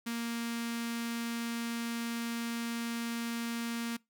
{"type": "tone with notch filter", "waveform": "sawtooth", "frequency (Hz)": 233.1, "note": "A#3", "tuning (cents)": 0, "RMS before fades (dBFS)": -36, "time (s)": [0.06, 3.97], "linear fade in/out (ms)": 10, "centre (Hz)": 580, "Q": 0.53, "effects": ["noise-tail reverb RT60 0.2 s tail -23 dB re dry"]}